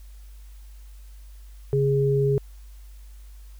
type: tone pair together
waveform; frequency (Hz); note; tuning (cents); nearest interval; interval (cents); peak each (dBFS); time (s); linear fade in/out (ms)
sine; 137.8 / 412.9; C#3 / G#4; -10 / -10; octave + perfect fifth; 1900; -21; 1.73-2.38; 0
effects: added 50 Hz sine -41 dBFS peak until 3.59 s + white hiss -59 dBFS RMS until 3.59 s